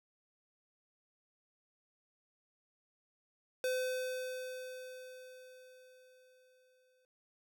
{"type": "tone with exponential decay", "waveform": "square", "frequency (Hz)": 510, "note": "C5", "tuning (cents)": -44, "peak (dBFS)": -32, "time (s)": [3.64, 7.05], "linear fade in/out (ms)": 1, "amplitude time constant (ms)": 740, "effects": []}